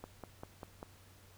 click train, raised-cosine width 1 ms, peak -30 dBFS, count 5, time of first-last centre 0.04-0.829 s, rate 5.07 Hz, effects added 95 Hz sine -61 dBFS peak until 1.37 s + pink hiss -62 dBFS RMS until 1.37 s

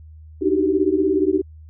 sine tone cluster, 297.8 / 312.6 / 376.7 / 393.7 Hz, D4 / D#4 / F#4 / G4, +24 / +8 / +31 / +8 cents, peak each -24 / -21 / -19 / -22 dBFS, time 0.41-1.42 s, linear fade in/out 20 ms, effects added 78 Hz sine -39 dBFS peak until 1.69 s

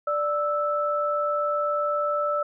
sine tone pair together, 588.6 / 1316 Hz, D5 / E6, +4 / -3 cents, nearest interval octave + major second, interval 1393 cents, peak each -25 dBFS, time 0.07-2.43 s, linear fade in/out 5 ms, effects none

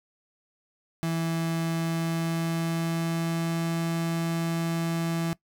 35% pulse tone with pitch glide, 164.81 to 166.24 Hz, E3 to E3, 0 to +15 cents, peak -24 dBFS, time 1.03-5.33 s, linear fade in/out 0 ms, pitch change +15 cents, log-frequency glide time 1.74-3.72 s, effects noise-tail reverb RT60 0.1 s tail -20 dB re dry

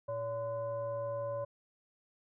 sine tone with frequency modulation, 569 Hz, C#5, 45 cents sharp, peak -34 dBFS, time 0.08-1.45 s, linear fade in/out 10 ms, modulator 454 Hz, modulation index 0.63, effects none

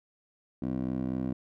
15% pulse tone with band-pass filter, 64.2 Hz, C2, 32 cents flat, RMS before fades -32 dBFS, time 0.62-1.33 s, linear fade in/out 5 ms, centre 280 Hz, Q 1.8, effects none

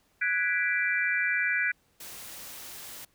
sine chord, G# half-diminished seventh, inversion third, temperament equal, 1480 / 1661.2 / 1975.5 / 2349 Hz, F#6 / G#6 / B6 / D7, 0 / 0 / 0 / 0 cents, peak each -30 dBFS, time 0.21-1.72 s, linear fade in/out 10 ms
white noise, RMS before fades -43 dBFS, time 2-3.05 s, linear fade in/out 5 ms
effects pink hiss -68 dBFS RMS until 3.14 s

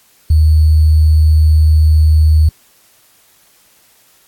sine tone with sample-and-hold, 77.78 Hz, D#2, in tune, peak -5 dBFS, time 0.3-2.49 s, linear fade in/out 5 ms, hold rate 4410 Hz, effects white hiss -50 dBFS RMS until 4.27 s + AAC 64 kbps

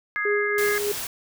sine chord, Ab major, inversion second, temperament equal, 1244.5 / 1661.2 / 2093 Hz, Eb6 / Ab6 / C7, 0 / 0 / 0 cents, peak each -32 / -26 / -28 dBFS, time 0.16-0.78 s, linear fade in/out 0 ms
sine tone with tremolo, 412.1 Hz, G#4, 13 cents flat, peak -20 dBFS, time 0.25-0.92 s, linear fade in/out 5 ms, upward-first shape triangle, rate 3.2 Hz, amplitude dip 55%
white noise, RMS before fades -31 dBFS, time 0.58-1.07 s, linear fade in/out 2 ms
effects none

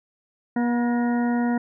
harmonic tone with a mistuned harmonic, 240 Hz, B3, 49 cents flat, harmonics 1 / 2 / 3 / 4 / 6 / 7 / 8, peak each -20 / -33 / -31 / -35 / -37 / -47 / -37 dBFS, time 0.56-1.58 s, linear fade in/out 5 ms, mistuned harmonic 8, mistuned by -47 cents, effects none

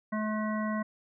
harmonic tone, 214.7 Hz, A3, 42 cents flat, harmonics 1 / 3 / 5 / 7 / 9, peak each -30 / -37 / -37 / -43 / -41 dBFS, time 0.12-0.83 s, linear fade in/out 10 ms, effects none

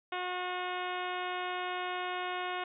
harmonic tone, 362.2 Hz, F#4, 37 cents flat, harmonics 1 / 2 / 3 / 4 / 5 / 6 / 7 / 8 / 9 / 10, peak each -41 / -38 / -40 / -42 / -46 / -45 / -47 / -46 / -51 / -51 dBFS, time 0.12-2.64 s, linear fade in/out 5 ms, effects none

